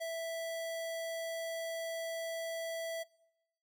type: tone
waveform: square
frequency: 659.3 Hz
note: E5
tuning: in tune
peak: -37 dBFS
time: 0-3.04 s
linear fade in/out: 20 ms
effects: noise-tail reverb RT60 0.9 s tail -24 dB re dry